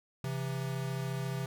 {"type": "tone pair together", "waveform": "square", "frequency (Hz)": [132.8, 166.98], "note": ["C3", "E3"], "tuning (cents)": [26, 23], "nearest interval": "major third", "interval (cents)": 397, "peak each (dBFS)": [-35, -40], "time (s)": [0.24, 1.46], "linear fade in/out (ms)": 2, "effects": []}